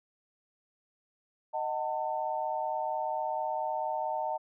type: chord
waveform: sine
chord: D# diminished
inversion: none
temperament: just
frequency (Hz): 622.3 / 746.7 / 896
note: D#5 / F#5 / A5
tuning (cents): 0 / +16 / +31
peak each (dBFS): -35 / -35 / -33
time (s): 1.53-4.38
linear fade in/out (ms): 20
effects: none